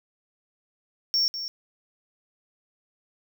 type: tone with echo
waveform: triangle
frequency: 5480 Hz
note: F8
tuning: 34 cents flat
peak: -19 dBFS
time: 1.14-1.28 s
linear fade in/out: 0 ms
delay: 200 ms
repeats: 1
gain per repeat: -10 dB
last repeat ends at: 1.48 s
effects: none